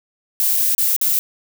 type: noise with dropouts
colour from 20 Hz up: violet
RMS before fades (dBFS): -17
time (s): 0.4-1.19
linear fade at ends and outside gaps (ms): 0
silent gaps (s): 0.567-0.571 / 0.749-0.781 / 0.964-1.013
effects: none